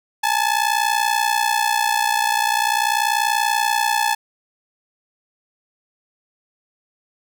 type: ring-modulated tone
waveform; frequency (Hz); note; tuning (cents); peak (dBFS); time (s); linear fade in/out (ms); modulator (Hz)
sawtooth; 863; A5; -34; -10; 0.23-4.15; 10; 30.2
effects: none